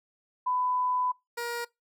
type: tone pair in turn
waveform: sine / 15% pulse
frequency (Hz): 1000 / 473.8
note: B5 / A#4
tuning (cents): +21 / +28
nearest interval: octave + minor second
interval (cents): 1293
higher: first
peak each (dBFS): -25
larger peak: neither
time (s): 0.46-1.12 / 1.37-1.65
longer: first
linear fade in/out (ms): 10
effects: noise-tail reverb RT60 0.2 s tail -23 dB re dry